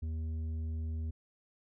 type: tone with tanh clipping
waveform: sine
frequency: 79.9 Hz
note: D#2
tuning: 47 cents sharp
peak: -35 dBFS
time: 0.02-1.11 s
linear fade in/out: 10 ms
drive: 7 dB
effects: none